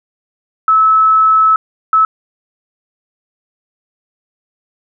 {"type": "tone bursts at uneven times", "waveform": "sine", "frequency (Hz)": 1300, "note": "E6", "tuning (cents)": -24, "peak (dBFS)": -6, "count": 2, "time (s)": [[0.68, 1.56], [1.93, 2.05]], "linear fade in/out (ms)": 2, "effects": []}